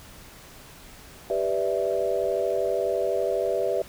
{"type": "chord", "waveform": "sine", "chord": "E minor seventh", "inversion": "first", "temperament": "equal", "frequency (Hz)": [392, 493.9, 587.3, 659.3], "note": ["G4", "B4", "D5", "E5"], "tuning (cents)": [0, 0, 0, 0], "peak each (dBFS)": -28, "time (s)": [1.3, 3.82], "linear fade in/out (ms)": 2, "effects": ["pink hiss -47 dBFS RMS until 3.88 s"]}